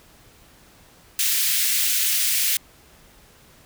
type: high-pass noise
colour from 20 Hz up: white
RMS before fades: -21 dBFS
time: 1.19-2.57 s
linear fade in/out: 2 ms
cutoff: 1900 Hz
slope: 24 dB/octave
effects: pink hiss -52 dBFS RMS until 3.65 s